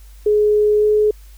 sine tone with pitch glide, 420.5 to 423.7 Hz, G#4 to G#4, +22 to +35 cents, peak -11 dBFS, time 0.26-1.11 s, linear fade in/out 5 ms, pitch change +13 cents, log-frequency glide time 0.79-0.85 s, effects added 50 Hz sine -38 dBFS peak until 1.37 s + white hiss -52 dBFS RMS until 1.37 s

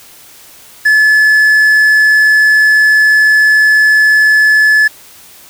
triangle tone with quantisation, 1723 Hz, A6, 37 cents flat, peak -3 dBFS, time 0.85-4.88 s, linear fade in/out 10 ms, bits 5, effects white hiss -38 dBFS RMS until 5.49 s

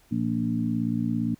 harmonic tone with a mistuned harmonic, 57.8 Hz, A#1, 14 cents flat, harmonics 2 / 3 / 4 / 5, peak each -31 / -31 / -26 / -31 dBFS, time 0.11-1.35 s, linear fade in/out 10 ms, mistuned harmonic 2, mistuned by +17 cents, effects pink hiss -60 dBFS RMS until 1.39 s

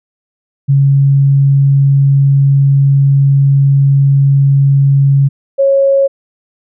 sine tone pair in turn, 138.59 / 548.5 Hz, C#3 / C#5, 0 / -18 cents, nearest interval 2 octaves, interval 2382 cents, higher second, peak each -5 / -6 dBFS, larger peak first, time 0.68-5.29 / 5.58-6.08 s, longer first, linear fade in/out 20 ms, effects none

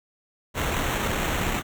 pink noise with sample-and-hold, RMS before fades -26 dBFS, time 0.54-1.63 s, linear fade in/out 50 ms, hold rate 4900 Hz, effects none

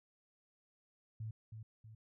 sine tone with echo, 110 Hz, A2, in tune, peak -40 dBFS, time 1.2-1.31 s, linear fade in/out 5 ms, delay 320 ms, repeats 2, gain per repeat -6 dB, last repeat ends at 1.95 s, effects none

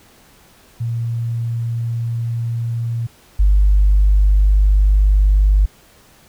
sine tone pair in turn, 116.54 / 49.88 Hz, A#2 / G1, 0 / +31 cents, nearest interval octave + minor third, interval 1469 cents, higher first, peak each -18 / -8 dBFS, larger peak second, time 0.8-3.07 / 3.39-5.66 s, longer neither, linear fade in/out 10 ms, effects tanh soft clip ceiling -4 dBFS + pink hiss -49 dBFS RMS until 6.28 s

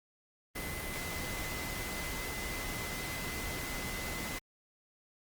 sine tone in noise, 2034 Hz, C7, 50 cents flat, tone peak -43 dBFS, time 0.55-4.39 s, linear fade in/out 10 ms, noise pink, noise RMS -39 dBFS, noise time 0.55-4.39 s, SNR -7 dB, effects Opus 32 kbps

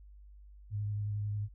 sine tone with vibrato, 103.83 Hz, G#2, in tune, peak -32 dBFS, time 0.7-1.49 s, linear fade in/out 50 ms, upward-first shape sine, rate 11 Hz, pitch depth 18 cents each way, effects added 50 Hz sine -51 dBFS peak until 1.54 s

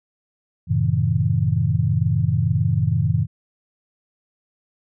sine chord, F# diminished seventh, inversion none, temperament just, 92.5 / 111 / 133.2 / 159.84 Hz, F#2 / A2 / C3 / Eb3, 0 / +16 / +31 / +47 cents, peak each -23 / -21 / -22 / -22 dBFS, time 0.67-3.27 s, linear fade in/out 50 ms, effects none

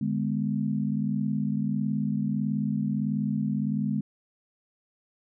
sine chord, G# diminished, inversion second, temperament just, 149.51 / 207.7 / 249.2 Hz, D3 / G#3 / B3, +31 / 0 / +16 cents, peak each -30 / -27 / -31 dBFS, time 0.01-4.01 s, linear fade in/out 5 ms, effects none

